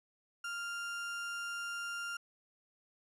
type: tone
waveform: 35% pulse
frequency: 1396 Hz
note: F6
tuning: 1 cent flat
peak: -36 dBFS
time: 0.44-2.17 s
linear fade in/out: 5 ms
effects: low-pass 10000 Hz 12 dB/octave